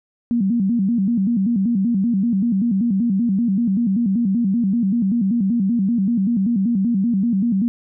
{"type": "tone with vibrato", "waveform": "sine", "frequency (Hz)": 213.5, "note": "G#3", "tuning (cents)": 48, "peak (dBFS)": -15, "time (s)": [0.31, 7.68], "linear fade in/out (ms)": 0, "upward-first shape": "square", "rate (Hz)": 5.2, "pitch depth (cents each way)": 180, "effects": []}